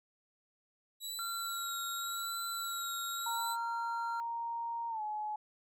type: tone with vibrato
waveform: 20% pulse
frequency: 3884 Hz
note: B7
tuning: 30 cents flat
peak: -33 dBFS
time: 1-3.57 s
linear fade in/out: 50 ms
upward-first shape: sine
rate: 0.87 Hz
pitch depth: 52 cents each way
type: tone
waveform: triangle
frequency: 1378 Hz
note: F6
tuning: 24 cents flat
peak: -37 dBFS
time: 1.19-4.2 s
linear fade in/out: 0 ms
type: tone with pitch glide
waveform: sine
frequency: 931 to 848.8 Hz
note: A#5 to G#5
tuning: -2 to +38 cents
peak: -35 dBFS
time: 3.26-5.36 s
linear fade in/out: 5 ms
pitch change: -160 cents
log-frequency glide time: 4.89-5.02 s
effects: none